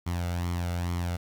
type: tone with flanger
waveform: sawtooth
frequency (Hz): 87.31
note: F2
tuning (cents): 0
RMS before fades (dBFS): -30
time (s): 0.06-1.17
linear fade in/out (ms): 10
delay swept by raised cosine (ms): 0.92 to 1.44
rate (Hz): 2.3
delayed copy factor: +0.6
effects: 10-bit